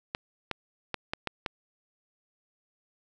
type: clicks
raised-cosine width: 0.3 ms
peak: -14 dBFS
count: 6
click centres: 0.149 / 0.513 / 0.943 / 1.135 / 1.273 / 1.462 s
effects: none